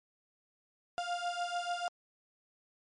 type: beating tone pair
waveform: 35% pulse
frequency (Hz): 698.5 / 705.3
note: F5 / F5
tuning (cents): 0 / +17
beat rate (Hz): 6.8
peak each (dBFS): -35 / -35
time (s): 0.98-1.88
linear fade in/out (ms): 0
effects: low-pass 7000 Hz 12 dB/octave + MP3 48 kbps